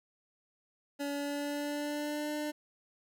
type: tone with pitch glide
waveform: 25% pulse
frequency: 284.6 to 299.4 Hz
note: C#4 to D4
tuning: +46 to +33 cents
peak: -30 dBFS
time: 0.99-2.52 s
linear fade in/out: 20 ms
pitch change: +87 cents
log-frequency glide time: 1.11-2.32 s
effects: none